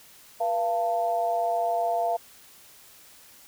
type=tone with amplitude modulation; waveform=sine; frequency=687 Hz; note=F5; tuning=29 cents flat; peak=-19 dBFS; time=0.4-2.17 s; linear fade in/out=10 ms; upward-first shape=sine; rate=205 Hz; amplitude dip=80%; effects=white hiss -52 dBFS RMS until 3.47 s